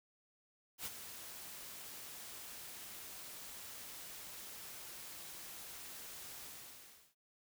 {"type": "noise with ADSR envelope", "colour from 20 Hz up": "white", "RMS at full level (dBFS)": -41, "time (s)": [0.78, 7.15], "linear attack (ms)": 77, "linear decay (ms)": 33, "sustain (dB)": -9, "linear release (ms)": 720, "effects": []}